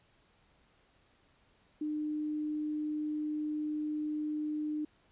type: tone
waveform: sine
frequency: 302.9 Hz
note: D#4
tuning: 46 cents flat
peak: -32 dBFS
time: 1.81-4.85 s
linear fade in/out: 5 ms
effects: pink hiss -68 dBFS RMS until 5.11 s + resampled to 8000 Hz